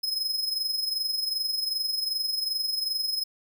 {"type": "tone with amplitude modulation", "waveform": "45% pulse", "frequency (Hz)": 5120, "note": "D#8", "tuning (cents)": 49, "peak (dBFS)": -24, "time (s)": [0.03, 3.24], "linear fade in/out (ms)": 10, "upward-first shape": "sine", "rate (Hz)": 22.6, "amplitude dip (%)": 60, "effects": []}